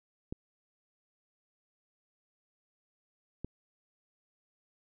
clicks, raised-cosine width 3 ms, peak -24 dBFS, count 2, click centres 0.325 / 3.446 s, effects none

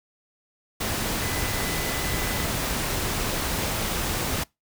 sine tone in noise, 2004 Hz, B6, 25 cents sharp, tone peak -36 dBFS, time 1.21-2.45 s, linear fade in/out 10 ms, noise pink, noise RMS -27 dBFS, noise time 0.8-4.44 s, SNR -12 dB, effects noise-tail reverb RT60 0.2 s tail -24 dB re dry

